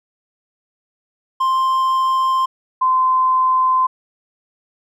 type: tone pair in turn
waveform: triangle / sine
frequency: 1049 / 1032.8 Hz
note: C6 / C6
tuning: +4 / -23 cents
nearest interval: unison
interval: 27 cents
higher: first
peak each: -12 dBFS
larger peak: neither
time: 1.4-2.46 / 2.81-3.87 s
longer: neither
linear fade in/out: 10 ms
effects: none